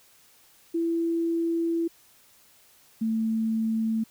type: tone pair in turn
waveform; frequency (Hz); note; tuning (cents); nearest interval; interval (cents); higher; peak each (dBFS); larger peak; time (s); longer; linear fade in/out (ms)
sine; 333.7 / 222.7; E4 / A3; +21 / +21; perfect fifth; 700; first; -23; neither; 0.74-1.88 / 3.01-4.04; first; 10
effects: white hiss -58 dBFS RMS until 4.1 s